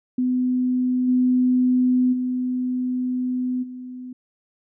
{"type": "tone with level steps", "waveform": "sine", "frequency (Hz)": 252, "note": "B3", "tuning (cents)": 35, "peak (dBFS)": [-18, -15, -21, -32], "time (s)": [0.18, 4.13], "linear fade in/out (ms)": 5, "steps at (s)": [1.07, 2.12, 3.62], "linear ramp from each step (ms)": 20, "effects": []}